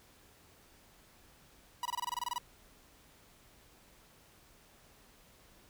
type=tone bursts; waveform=45% pulse; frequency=973 Hz; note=B5; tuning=26 cents flat; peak=-33 dBFS; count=12; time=1.83-2.382 s; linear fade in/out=2 ms; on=24 ms; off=24 ms; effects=pink hiss -62 dBFS RMS until 5.69 s